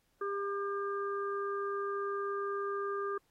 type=harmonic tone; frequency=400 Hz; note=G4; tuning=35 cents sharp; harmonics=1 / 3 / 4; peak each=-35 / -37 / -45 dBFS; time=0.21-3.18 s; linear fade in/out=5 ms; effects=pink hiss -75 dBFS RMS until 3.3 s + AAC 48 kbps